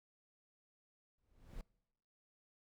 brown noise with exponential growth, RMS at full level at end -45 dBFS, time 1.18-1.61 s, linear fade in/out 1 ms, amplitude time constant 93 ms, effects noise-tail reverb RT60 0.9 s tail -24 dB re dry

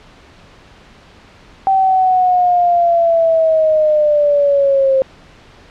sine linear sweep, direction down, 775 to 528 Hz, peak -9 dBFS, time 1.67-5.02 s, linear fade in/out 0 ms, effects pink hiss -43 dBFS RMS until 5.7 s + low-pass 4000 Hz 12 dB/octave

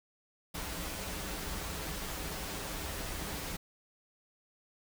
pink noise with comb filter, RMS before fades -39 dBFS, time 0.54-3.57 s, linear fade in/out 10 ms, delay 8.4 ms, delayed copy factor -0.55, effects none

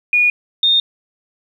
sine tone pair in turn, 2448 / 3661 Hz, D#7 / A#7, -29 / -32 cents, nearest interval perfect fifth, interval 697 cents, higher second, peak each -10 / -10 dBFS, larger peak neither, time 0.13-0.3 / 0.63-0.8 s, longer neither, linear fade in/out 2 ms, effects 8-bit

